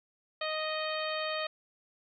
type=harmonic tone; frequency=622.3 Hz; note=D#5; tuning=in tune; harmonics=1 / 2 / 3 / 4 / 5 / 6 / 7; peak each=-35 / -38 / -40 / -41 / -42 / -43 / -43 dBFS; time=0.41-1.47 s; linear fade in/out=5 ms; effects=none